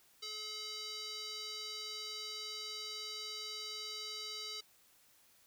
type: tone with band-pass filter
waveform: square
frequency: 428.1 Hz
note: A4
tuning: 47 cents flat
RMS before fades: -44 dBFS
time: 0.22-4.61 s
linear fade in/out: 10 ms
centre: 4500 Hz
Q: 3.4
effects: white hiss -67 dBFS RMS until 5.46 s